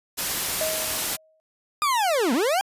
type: noise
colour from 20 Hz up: white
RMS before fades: -26 dBFS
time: 0.17-1.17 s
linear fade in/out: 20 ms
type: tone with exponential decay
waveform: sine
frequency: 632 Hz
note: D#5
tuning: 27 cents sharp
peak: -23 dBFS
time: 0.61-1.4 s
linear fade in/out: 0 ms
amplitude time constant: 170 ms
type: linear two-way sweep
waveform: 40% pulse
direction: down then up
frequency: 1234 to 215.1 to 814 Hz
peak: -19 dBFS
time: 1.82-2.61 s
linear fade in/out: 0 ms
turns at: 2.33 s
effects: resampled to 32000 Hz